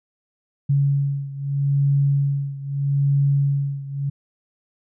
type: beating tone pair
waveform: sine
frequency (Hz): 140 / 140.79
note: C#3 / C#3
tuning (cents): +18 / +27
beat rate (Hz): 0.79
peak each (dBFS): -19 / -22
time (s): 0.69-4.1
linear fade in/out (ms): 10
effects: none